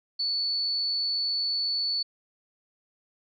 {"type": "tone", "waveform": "sine", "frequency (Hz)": 4454, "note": "C#8", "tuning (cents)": 7, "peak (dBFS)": -25, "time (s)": [0.19, 2.03], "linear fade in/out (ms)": 10, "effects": []}